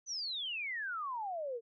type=exponential sweep; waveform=sine; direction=down; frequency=6180 to 445.1 Hz; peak=-36 dBFS; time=0.06-1.61 s; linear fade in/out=50 ms; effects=none